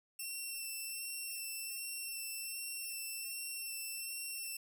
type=tone with vibrato; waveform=5% pulse; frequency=2698 Hz; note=E7; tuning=40 cents sharp; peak=-32 dBFS; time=0.19-4.57 s; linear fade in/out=5 ms; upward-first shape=sine; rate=1.3 Hz; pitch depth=17 cents each way; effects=none